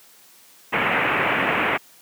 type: low-pass noise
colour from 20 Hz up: white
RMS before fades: -21 dBFS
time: 0.72-1.78 s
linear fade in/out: 20 ms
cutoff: 2600 Hz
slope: 48 dB/octave
effects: white hiss -51 dBFS RMS until 2.01 s + high-pass 150 Hz 12 dB/octave